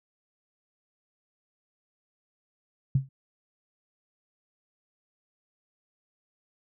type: tone with exponential decay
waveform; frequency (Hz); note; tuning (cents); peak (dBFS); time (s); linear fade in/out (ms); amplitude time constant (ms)
sine; 134.4; C3; +47; -16; 2.95-3.09; 5; 30
effects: none